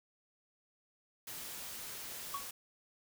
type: noise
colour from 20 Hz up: white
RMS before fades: -45 dBFS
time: 1.27-2.51 s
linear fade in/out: 5 ms
type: tone with exponential decay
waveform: triangle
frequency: 1120 Hz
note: C#6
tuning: 18 cents sharp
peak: -31 dBFS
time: 2.34-2.47 s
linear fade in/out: 5 ms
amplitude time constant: 28 ms
effects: none